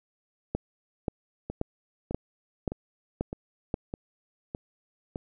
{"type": "two click trains", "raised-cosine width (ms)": 2, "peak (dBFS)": [-14, -20], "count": [7, 7], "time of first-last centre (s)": [[0.55, 3.741], [1.5, 5.159]], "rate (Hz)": [1.88, 1.64], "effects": []}